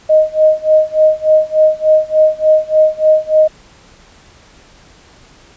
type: tone with tremolo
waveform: sine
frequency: 622.3 Hz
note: D#5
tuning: in tune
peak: -4 dBFS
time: 0.09-3.48 s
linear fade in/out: 10 ms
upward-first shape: sine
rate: 3.4 Hz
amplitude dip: 95%
effects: pink hiss -44 dBFS RMS until 5.56 s + resampled to 16000 Hz